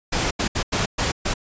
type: noise bursts at uneven times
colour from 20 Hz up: pink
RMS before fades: -22 dBFS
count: 6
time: 0.12-0.31 / 0.39-0.48 / 0.55-0.63 / 0.72-0.86 / 0.98-1.12 / 1.25-1.34 s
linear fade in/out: 10 ms
effects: resampled to 16000 Hz